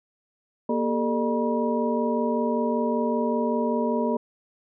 sine tone cluster, 236.5 / 398.1 / 443.3 / 601 / 962 Hz, A#3 / G4 / A4 / D5 / B5, +25 / +27 / +13 / +40 / -46 cents, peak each -25 / -31 / -28 / -29 / -30 dBFS, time 0.69-4.17 s, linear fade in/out 5 ms, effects none

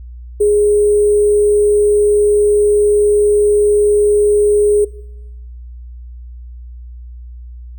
sine tone with sample-and-hold, 415.3 Hz, G#4, in tune, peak -8 dBFS, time 0.4-4.85 s, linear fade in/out 10 ms, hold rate 8820 Hz, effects noise-tail reverb RT60 1.0 s tail -21 dB re dry + added 60 Hz sine -29 dBFS peak until 7.78 s

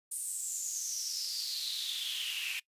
pink noise with high-pass filter sweep, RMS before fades -37 dBFS, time 0.11-2.6 s, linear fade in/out 10 ms, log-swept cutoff 9100 to 2500 Hz, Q 7.5, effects noise-tail reverb RT60 0.1 s tail -21 dB re dry + resampled to 32000 Hz

